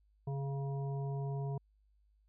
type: harmonic tone with a mistuned harmonic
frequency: 138.59 Hz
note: C#3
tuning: in tune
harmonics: 1 / 3 / 5 / 7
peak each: -35 / -45 / -49 / -52 dBFS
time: 0.27-1.58 s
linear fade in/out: 5 ms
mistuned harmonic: 7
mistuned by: -25 cents
effects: added 51 Hz sine -67 dBFS peak until 2.28 s